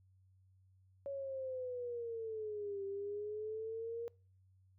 sine linear two-way sweep, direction down then up, 560 to 392 to 470.8 Hz, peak -39 dBFS, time 1.06-4.08 s, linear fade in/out 0 ms, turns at 2.84 s, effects noise-tail reverb RT60 0.4 s tail -26 dB re dry + added 94 Hz sine -65 dBFS peak until 4.78 s

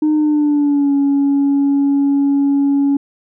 sine tone with pitch glide, 305.7 to 280.3 Hz, D#4 to C#4, -30 to +19 cents, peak -9 dBFS, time 0.02-2.97 s, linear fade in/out 5 ms, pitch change -151 cents, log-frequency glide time 0.14-0.93 s, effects tanh soft clip ceiling -9 dBFS

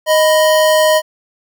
square tone pair together, 623 / 989 Hz, D#5 / B5, +2 / +2 cents, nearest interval minor sixth, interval 800 cents, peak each -10 / -17 dBFS, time 0.06-1.02 s, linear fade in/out 50 ms, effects none

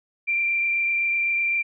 sine tone with frequency modulation, 2368 Hz, D7, 14 cents sharp, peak -20 dBFS, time 0.27-1.63 s, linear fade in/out 20 ms, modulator 27.9 Hz, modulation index 0.96, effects none

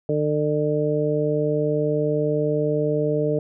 harmonic tone, 150 Hz, D3, 37 cents sharp, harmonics 1 / 2 / 3 / 4, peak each -25 / -27 / -22 / -26 dBFS, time 0.09-3.39 s, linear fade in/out 2 ms, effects none

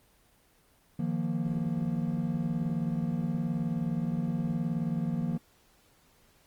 triangle chord, Eb suspended second, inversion none, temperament equal, 155.56 / 174.61 / 233.1 Hz, Eb3 / F3 / Bb3, 0 / 0 / 0 cents, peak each -31 / -30 / -31 dBFS, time 0.99-5.38 s, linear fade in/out 5 ms, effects pink hiss -64 dBFS RMS until 6.46 s + Opus 24 kbps

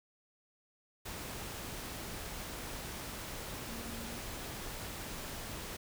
sine tone in noise, 230 Hz, A#3, 23 cents flat, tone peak -46 dBFS, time 3.68-4.18 s, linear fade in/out 10 ms, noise pink, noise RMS -43 dBFS, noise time 1.05-5.77 s, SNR -6 dB, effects none

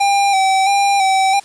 square tone with vibrato, 784 Hz, G5, in tune, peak -12 dBFS, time 0-1.4 s, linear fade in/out 10 ms, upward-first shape square, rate 1.5 Hz, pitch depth 34 cents each way, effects white hiss -43 dBFS RMS until 1.44 s + resampled to 22050 Hz

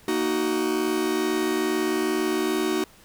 45% pulse chord, D# minor, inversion second, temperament just, 233.3 / 311.1 / 373.4 Hz, A#3 / D#4 / F#4, +2 / 0 / +16 cents, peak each -31 / -26 / -25 dBFS, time 0.08-2.84 s, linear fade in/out 2 ms, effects pink hiss -53 dBFS RMS until 3.04 s

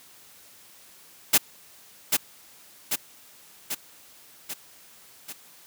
white noise with echo, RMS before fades -17 dBFS, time 1.33-1.38 s, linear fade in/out 10 ms, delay 790 ms, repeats 5, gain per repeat -4 dB, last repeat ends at 5.33 s, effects white hiss -52 dBFS RMS until 5.66 s + high-pass 80 Hz 12 dB/octave

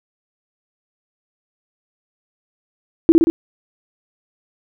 sine tone with echo, 329.6 Hz, E4, in tune, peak -3 dBFS, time 3.09-3.12 s, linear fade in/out 0 ms, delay 60 ms, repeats 3, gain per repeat -3 dB, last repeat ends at 3.3 s, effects none

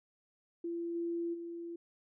sine tone with level steps, 339.7 Hz, F4, 48 cents flat, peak -35 / -33 / -40 dBFS, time 0.64-1.76 s, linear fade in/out 5 ms, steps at 0.94 / 1.33 s, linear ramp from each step 20 ms, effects none

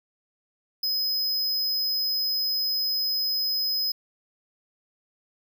square tone, 5060 Hz, D#8, 28 cents sharp, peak -24 dBFS, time 0.83-3.92 s, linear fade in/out 5 ms, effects none

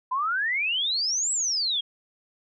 sine exponential two-way sweep, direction up then down, 987.8 to 7902 to 3210 Hz, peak -23 dBFS, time 0.11-1.81 s, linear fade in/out 10 ms, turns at 1.32 s, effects none

